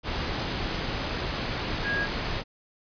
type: tone in noise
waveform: sine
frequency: 1644 Hz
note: G#6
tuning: 18 cents flat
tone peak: -26 dBFS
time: 1.83-2.08 s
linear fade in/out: 50 ms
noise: pink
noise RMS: -30 dBFS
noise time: 0.03-2.44 s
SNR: +1 dB
effects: resampled to 11025 Hz